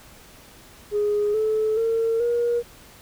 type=tone with pitch steps; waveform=sine; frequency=415.3 / 434.4 / 454.5 / 475.4 Hz; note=G#4 / A4 / A#4 / A#4; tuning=0 / -22 / -44 / +34 cents; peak=-18 dBFS; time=0.91-2.63 s; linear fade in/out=50 ms; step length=430 ms; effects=tanh soft clip ceiling -15 dBFS + pink hiss -48 dBFS RMS until 3.01 s